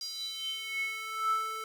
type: tone with high-pass filter sweep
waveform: square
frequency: 440 Hz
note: A4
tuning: in tune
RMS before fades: -35 dBFS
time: 0.01-1.64 s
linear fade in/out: 2 ms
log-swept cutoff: 5000 to 930 Hz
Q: 8.7
effects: 10-bit